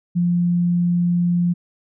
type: tone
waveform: sine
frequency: 174.61 Hz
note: F3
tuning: in tune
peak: -15 dBFS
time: 0.15-1.54 s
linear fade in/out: 20 ms
effects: none